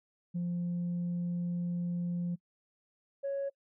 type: tone pair in turn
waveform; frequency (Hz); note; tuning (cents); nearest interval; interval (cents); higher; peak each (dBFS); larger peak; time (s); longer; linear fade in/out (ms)
sine; 174.61 / 554.4; F3 / C#5; 0 / 0; octave + minor sixth; 2000; second; -29 / -30; first; 0.34-2.36 / 3.23-3.5; first; 20
effects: noise-tail reverb RT60 0.1 s tail -26 dB re dry + tanh soft clip ceiling -29 dBFS